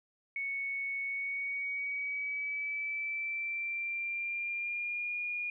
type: tone with pitch glide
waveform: sine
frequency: 2217 to 2432 Hz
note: C#7 to D#7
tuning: 0 to -40 cents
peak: -33 dBFS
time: 0.36-5.5 s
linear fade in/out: 2 ms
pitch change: +160 cents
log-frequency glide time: 1.04-5.17 s
effects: none